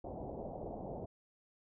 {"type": "low-pass noise", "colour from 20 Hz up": "white", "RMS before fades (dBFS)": -44, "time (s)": [0.04, 1.06], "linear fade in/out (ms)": 5, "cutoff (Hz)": 770, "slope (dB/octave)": 48, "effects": []}